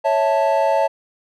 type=chord; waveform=triangle; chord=A major; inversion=first; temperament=equal with one note detuned; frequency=554.4 / 653.9 / 880 Hz; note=C#5 / E5 / A5; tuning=0 / -14 / 0 cents; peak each=-17 dBFS; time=0.04-0.88 s; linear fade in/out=20 ms; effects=none